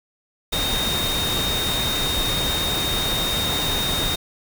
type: tone in noise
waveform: sine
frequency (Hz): 3700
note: A#7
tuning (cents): -14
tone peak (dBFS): -23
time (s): 0.52-4.16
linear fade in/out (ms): 10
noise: pink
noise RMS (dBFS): -25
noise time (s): 0.52-4.16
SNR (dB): -1
effects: none